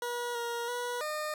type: tone with pitch steps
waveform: 20% pulse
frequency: 482.1 / 471.7 / 486.8 / 609 Hz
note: B4 / A#4 / B4 / D#5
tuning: -42 / +20 / -25 / -37 cents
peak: -28 dBFS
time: 0.02-1.34 s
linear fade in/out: 2 ms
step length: 330 ms
effects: none